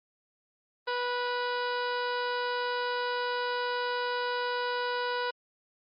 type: harmonic tone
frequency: 490.4 Hz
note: B4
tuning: 12 cents flat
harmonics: 1 / 2 / 3 / 4 / 5 / 6 / 7 / 8 / 9 / 10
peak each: -33 / -33 / -35 / -45 / -47 / -43 / -50 / -43 / -49 / -46 dBFS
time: 0.87-5.31 s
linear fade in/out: 10 ms
effects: Opus 24 kbps